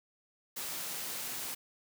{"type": "high-pass noise", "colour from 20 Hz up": "white", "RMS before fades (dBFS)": -39, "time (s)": [0.56, 1.55], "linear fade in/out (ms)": 10, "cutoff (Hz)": 110, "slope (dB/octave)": 24, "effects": []}